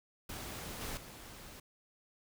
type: noise with level steps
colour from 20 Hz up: pink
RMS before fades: -44 / -41 / -51 dBFS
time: 0.29-1.6 s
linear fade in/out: 5 ms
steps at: 0.81 / 0.97 s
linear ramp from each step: 2 ms
effects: none